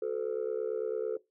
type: tone with amplitude modulation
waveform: sine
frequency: 440 Hz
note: A4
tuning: in tune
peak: -24 dBFS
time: 0.02-1.17 s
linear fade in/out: 5 ms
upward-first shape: sine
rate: 69 Hz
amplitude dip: 100%
effects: noise-tail reverb RT60 0.2 s tail -19 dB re dry + tanh soft clip ceiling -25 dBFS